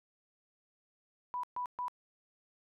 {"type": "tone bursts", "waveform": "sine", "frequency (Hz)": 987.8, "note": "B5", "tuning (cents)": 0, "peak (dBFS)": -34, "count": 3, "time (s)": [1.34, 1.882], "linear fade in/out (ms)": 0, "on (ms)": 94, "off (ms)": 130, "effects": []}